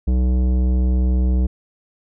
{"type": "tone with tanh clipping", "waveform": "sine", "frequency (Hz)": 62.7, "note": "B1", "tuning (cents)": 27, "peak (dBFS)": -16, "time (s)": [0.07, 1.47], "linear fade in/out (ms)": 10, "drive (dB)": 14, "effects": []}